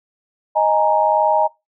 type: chord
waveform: sine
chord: D# suspended fourth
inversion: none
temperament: equal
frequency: 622.3 / 830.6 / 932.3 Hz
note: D#5 / G#5 / A#5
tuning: 0 / 0 / 0 cents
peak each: -17 dBFS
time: 0.55-1.48 s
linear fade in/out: 20 ms
effects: noise-tail reverb RT60 0.2 s tail -21 dB re dry